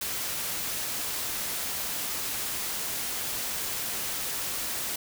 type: noise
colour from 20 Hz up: white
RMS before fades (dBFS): -32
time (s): 0.01-4.96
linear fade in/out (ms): 5
effects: none